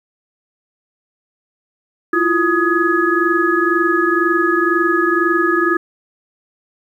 sine tone cluster, 331.9 / 353.9 / 1250 / 1685 Hz, E4 / F4 / D#6 / G#6, +12 / +23 / +8 / +25 cents, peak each -18 dBFS, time 2.13-5.77 s, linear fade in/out 5 ms, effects 8-bit

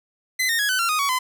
sawtooth tone with pitch steps, 2029 / 1839.2 / 1667.2 / 1511.3 / 1369.9 / 1241.8 / 1125.7 / 1020.4 Hz, B6 / A#6 / G#6 / F#6 / F6 / D#6 / C#6 / C6, +46 / -24 / +6 / +36 / -34 / -4 / +26 / -44 cents, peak -16 dBFS, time 0.39-1.19 s, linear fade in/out 10 ms, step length 100 ms, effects none

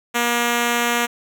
5% pulse tone, 238.2 Hz, A#3, 38 cents sharp, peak -6 dBFS, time 0.14-1.07 s, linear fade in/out 20 ms, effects none

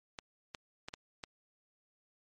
clicks, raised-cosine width 0.2 ms, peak -24 dBFS, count 5, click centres 0.188 / 0.548 / 0.885 / 0.939 / 1.238 s, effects MP3 48 kbps

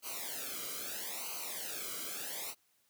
white noise with flanger, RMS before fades -41 dBFS, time 0.02-2.55 s, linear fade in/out 50 ms, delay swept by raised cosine 0.56 to 1.14 ms, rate 0.77 Hz, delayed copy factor -1, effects white hiss -73 dBFS RMS until 2.89 s + high-pass 80 Hz 12 dB/octave

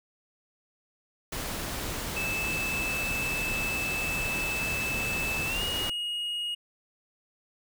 pink noise, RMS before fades -34 dBFS, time 1.32-5.9 s, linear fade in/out 5 ms
triangle tone with pitch glide, 2623 to 2877 Hz, E7 to F#7, -9 to -49 cents, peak -28 dBFS, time 2.16-6.55 s, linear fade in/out 10 ms, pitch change +160 cents, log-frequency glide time 5.46-5.63 s
effects none

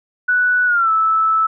sine tone with pitch glide, 1480 to 1310.9 Hz, F#6 to E6, 0 to -10 cents, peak -12 dBFS, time 0.28-1.47 s, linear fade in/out 10 ms, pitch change -210 cents, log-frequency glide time 0.66-0.9 s, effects none

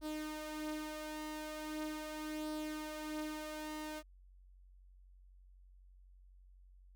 sawtooth tone with flanger, 307 Hz, D#4, 23 cents flat, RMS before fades -43 dBFS, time 0.01-4.03 s, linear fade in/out 50 ms, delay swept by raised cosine 0.21 to 5.51 ms, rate 0.4 Hz, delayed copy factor +0.5, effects added 46 Hz sine -58 dBFS peak until 6.95 s

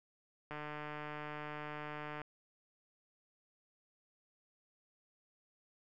click train, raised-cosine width 0.5 ms, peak -29 dBFS, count 257, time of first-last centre 0.51-2.217 s, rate 150 Hz, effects none

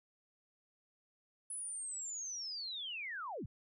sine linear sweep, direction down, 10250 to 65.41 Hz, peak -40 dBFS, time 1.5-3.46 s, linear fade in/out 5 ms, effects none

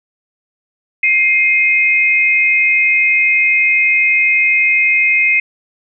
sine tone pair together, 2116 / 2516 Hz, C7 / D#7, +19 / +19 cents, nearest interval minor third, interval 300 cents, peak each -12 dBFS, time 1.03-5.4 s, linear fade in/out 5 ms, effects none

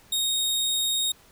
sawtooth tone, 3729 Hz, A#7, in tune, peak -20 dBFS, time 0.12-1.12 s, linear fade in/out 5 ms, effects pink hiss -55 dBFS RMS until 1.31 s

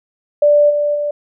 sine tone with level steps, 587.3 Hz, D5, in tune, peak -7 / -13 / -16 dBFS, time 0.42-1.11 s, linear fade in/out 5 ms, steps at 0.69 / 0.94 s, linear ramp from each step 20 ms, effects none

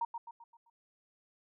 sine tone with echo, 932.3 Hz, A#5, in tune, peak -30 dBFS, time 0.01-0.05 s, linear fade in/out 5 ms, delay 130 ms, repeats 5, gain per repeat -7 dB, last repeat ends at 0.7 s, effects none

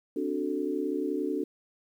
sine chord, D dominant seventh, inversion third, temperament equal with one note detuned, 262.4 / 293.7 / 370 / 440 Hz, C4 / D4 / F#4 / A4, +5 / 0 / 0 / 0 cents, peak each -36 / -31 / -33 / -34 dBFS, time 0.16-1.44 s, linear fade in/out 5 ms, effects 10-bit

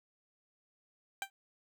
15% pulse tone with exponential decay, 784 Hz, G5, in tune, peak -25 dBFS, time 1.22-1.3 s, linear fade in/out 1 ms, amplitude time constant 16 ms, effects none

